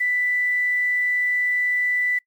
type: tone with quantisation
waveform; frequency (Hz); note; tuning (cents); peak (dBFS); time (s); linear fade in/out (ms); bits
sine; 1982; B6; +6; -19; 0-2.19; 10; 8
effects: noise-tail reverb RT60 0.1 s tail -23 dB re dry